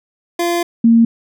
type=tone pair in turn; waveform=25% pulse / sine; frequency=344.7 / 230.1 Hz; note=F4 / A#3; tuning=-23 / -22 cents; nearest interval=perfect fifth; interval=699 cents; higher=first; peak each=-11 / -6 dBFS; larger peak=second; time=0.39-0.63 / 0.84-1.05 s; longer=first; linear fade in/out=5 ms; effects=none